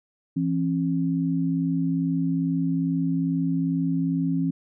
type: tone pair together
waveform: sine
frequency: 167.62 / 270 Hz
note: E3 / C#4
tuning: +29 / -45 cents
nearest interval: minor sixth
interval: 826 cents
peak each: -24 dBFS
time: 0.36-4.51 s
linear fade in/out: 10 ms
effects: none